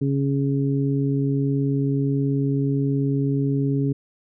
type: harmonic tone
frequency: 138.59 Hz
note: C#3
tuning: in tune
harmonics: 1 / 2 / 3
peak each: -21 / -23 / -29 dBFS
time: 0.01-3.93 s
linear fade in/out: 10 ms
effects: none